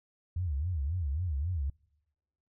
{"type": "tone with vibrato", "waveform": "sine", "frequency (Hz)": 79.1, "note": "D#2", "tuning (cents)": 29, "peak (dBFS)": -29, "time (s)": [0.36, 1.7], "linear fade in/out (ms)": 5, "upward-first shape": "sine", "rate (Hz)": 3.7, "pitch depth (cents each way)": 270, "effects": ["noise-tail reverb RT60 1.0 s tail -26 dB re dry"]}